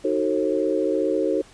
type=chord; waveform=sine; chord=D# diminished seventh; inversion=none; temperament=just; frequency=311.1 / 373.4 / 448 / 537.6 Hz; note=D#4 / F#4 / A4 / C5; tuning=0 / +16 / +31 / +47 cents; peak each=-25 dBFS; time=0.04-1.42 s; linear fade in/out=10 ms; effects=pink hiss -50 dBFS RMS until 1.53 s + resampled to 22050 Hz